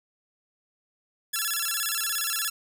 5% pulse tone with vibrato, 1514 Hz, F#6, 39 cents sharp, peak -15 dBFS, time 1.33-2.5 s, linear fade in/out 10 ms, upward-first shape square, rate 17 Hz, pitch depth 200 cents each way, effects 9-bit

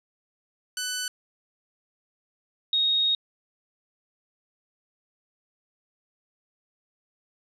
10% pulse / sine tone pair in turn, 1500 / 3741 Hz, F#6 / A#7, +23 / +5 cents, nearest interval octave + major third, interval 1582 cents, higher second, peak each -20 dBFS, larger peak neither, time 0.77-1.08 / 2.73-3.15 s, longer second, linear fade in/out 2 ms, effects resampled to 32000 Hz

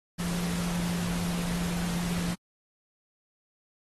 sine tone in noise, 173.8 Hz, F3, 8 cents flat, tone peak -29 dBFS, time 0.18-2.35 s, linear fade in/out 20 ms, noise pink, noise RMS -36 dBFS, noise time 0.18-2.35 s, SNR +4 dB, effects AAC 32 kbps

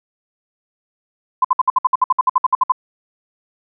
sine tone bursts, 1022 Hz, C6, 41 cents flat, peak -9 dBFS, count 16, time 1.42-2.721 s, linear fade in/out 5 ms, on 26 ms, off 59 ms, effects none

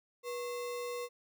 sine tone with sample-and-hold, 485.5 Hz, B4, 30 cents flat, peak -36 dBFS, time 0.23-1.09 s, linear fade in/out 50 ms, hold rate 1575 Hz, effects none

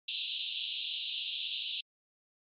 white band-pass noise, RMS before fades -38 dBFS, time 0.08-1.81 s, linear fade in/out 5 ms, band 2700 to 3900 Hz, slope 96 dB/octave, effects AAC 64 kbps

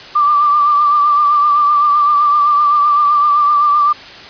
sine tone with vibrato, 1177 Hz, D6, 3 cents sharp, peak -8 dBFS, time 0.15-3.93 s, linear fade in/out 10 ms, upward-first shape triangle, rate 7.8 Hz, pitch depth 45 cents each way, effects white hiss -33 dBFS RMS until 4.29 s + resampled to 11025 Hz

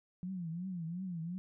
sine tone with vibrato, 175.2 Hz, F3, 6 cents sharp, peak -37 dBFS, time 0.23-1.38 s, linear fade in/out 0 ms, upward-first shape triangle, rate 2.8 Hz, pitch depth 170 cents each way, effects none

